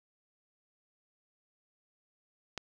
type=click; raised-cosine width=0.2 ms; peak=-19 dBFS; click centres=2.577 s; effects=none